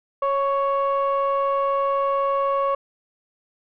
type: tone pair together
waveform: sine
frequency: 551.5 / 1112 Hz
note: C#5 / C#6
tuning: -9 / +5 cents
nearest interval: octave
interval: 1214 cents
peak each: -20 dBFS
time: 0.22-2.75 s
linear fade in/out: 5 ms
effects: tanh soft clip ceiling -15 dBFS